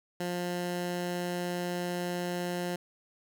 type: tone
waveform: 15% pulse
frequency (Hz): 176.8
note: F3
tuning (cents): +22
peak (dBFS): -25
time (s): 0.2-2.76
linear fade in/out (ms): 5
effects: none